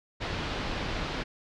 pink low-pass noise, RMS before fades -33 dBFS, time 0.2-1.24 s, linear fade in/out 20 ms, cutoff 4500 Hz, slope 24 dB/octave, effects none

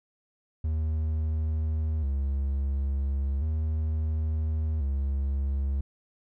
triangle tone with vibrato, 73.42 Hz, D2, in tune, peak -23 dBFS, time 0.64-5.81 s, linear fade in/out 5 ms, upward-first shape square, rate 0.36 Hz, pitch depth 110 cents each way, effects none

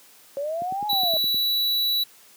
sine linear two-way sweep, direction up then down, 546 to 848 to 625 Hz, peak -25 dBFS, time 0.37-1.17 s, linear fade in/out 0 ms, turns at 0.87 s
click train, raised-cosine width 3 ms, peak -24 dBFS, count 8, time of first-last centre 0.62-1.345 s, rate 9.66 Hz
square tone, 3934 Hz, B7, 7 cents flat, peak -21 dBFS, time 0.89-2.04 s, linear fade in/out 10 ms
effects white hiss -52 dBFS RMS until 2.36 s + high-pass 150 Hz 12 dB/octave

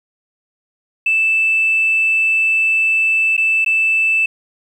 sine tone with dropouts, 2640 Hz, E7, 2 cents sharp, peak -11 dBFS, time 1.06-4.26 s, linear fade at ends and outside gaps 5 ms, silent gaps 3.368-3.377 / 3.647-3.661 s, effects tanh soft clip ceiling -7 dBFS + 8-bit

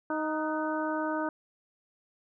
harmonic tone with a mistuned harmonic, 311.1 Hz, D#4, in tune, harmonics 1 / 2 / 3 / 4 / 5, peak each -32 / -34 / -35 / -38 / -38 dBFS, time 0.1-1.29 s, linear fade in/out 2 ms, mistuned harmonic 5, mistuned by -52 cents, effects none

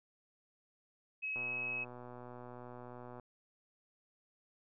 sine tone, 2562 Hz, E7, 50 cents flat, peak -36 dBFS, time 1.22-1.85 s, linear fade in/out 20 ms
click train, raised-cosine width 1 ms, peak -36 dBFS, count 227, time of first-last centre 1.36-3.197 s, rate 123 Hz
effects none

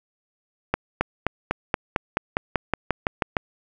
accelerating click train, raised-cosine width 0.5 ms, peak -5 dBFS, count 14, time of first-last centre 0.74-3.368 s, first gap 270 ms, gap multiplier 0.95, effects none

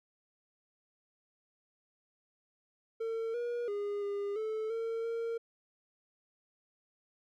triangle tone with pitch steps, 452.6 / 478.5 / 408.8 / 404.3 / 436.7 / 455.1 / 460.5 Hz, A4 / A#4 / G#4 / G#4 / A4 / A#4 / A#4, +49 / +45 / -27 / -46 / -13 / -42 / -21 cents, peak -31 dBFS, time 3-5.38 s, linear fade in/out 10 ms, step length 340 ms, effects none

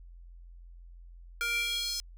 square tone with high-pass filter sweep, 469.6 Hz, A#4, 13 cents sharp, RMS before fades -32 dBFS, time 1.41-2 s, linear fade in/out 0 ms, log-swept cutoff 1700 to 5200 Hz, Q 3.8, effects added 43 Hz sine -47 dBFS peak until 2.17 s

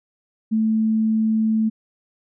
sine tone, 220 Hz, A3, in tune, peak -16 dBFS, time 0.51-1.7 s, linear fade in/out 20 ms, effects none

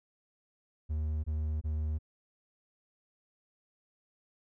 triangle tone bursts, 77 Hz, D#2, 17 cents flat, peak -28 dBFS, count 3, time 0.89-1.988 s, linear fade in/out 20 ms, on 350 ms, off 24 ms, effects none

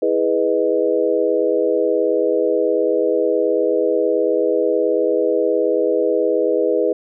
sine chord, E major seventh, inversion none, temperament equal with one note detuned, 326.6 / 415.3 / 493.9 / 622.3 Hz, E4 / G#4 / B4 / D#5, -16 / 0 / 0 / 0 cents, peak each -22 / -19 / -18 / -23 dBFS, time 0.02-6.93 s, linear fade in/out 5 ms, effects none

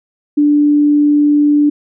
sine tone, 293.7 Hz, D4, in tune, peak -7 dBFS, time 0.37-1.7 s, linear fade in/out 10 ms, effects none

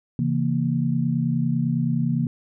sine chord, A# diminished, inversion first, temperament equal with one note detuned, 135.04 / 164.81 / 233.1 Hz, C#3 / E3 / A#3, -45 / 0 / 0 cents, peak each -24 dBFS, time 0.19-2.27 s, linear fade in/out 2 ms, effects none

